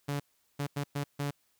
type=tone bursts at uneven times; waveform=sawtooth; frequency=143.1 Hz; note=D3; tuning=45 cents flat; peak=-27 dBFS; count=5; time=0.08-0.2 / 0.59-0.67 / 0.76-0.84 / 0.95-1.04 / 1.19-1.31 s; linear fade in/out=10 ms; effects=white hiss -72 dBFS RMS until 1.59 s